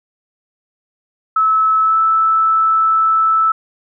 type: tone with pitch glide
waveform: sine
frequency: 1300 to 1314.3 Hz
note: E6 to E6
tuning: -24 to -6 cents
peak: -10 dBFS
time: 1.36-3.52 s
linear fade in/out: 5 ms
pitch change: +18 cents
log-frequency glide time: 1.82-1.97 s
effects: none